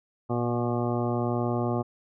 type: harmonic tone with a mistuned harmonic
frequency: 120.4 Hz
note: B2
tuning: 44 cents flat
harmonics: 1 / 2 / 3 / 4 / 5 / 6 / 7 / 9 / 10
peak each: -29 / -30 / -31 / -36 / -35 / -35 / -38 / -39 / -41 dBFS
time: 0.29-1.83 s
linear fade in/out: 20 ms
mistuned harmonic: 1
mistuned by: -27 cents
effects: none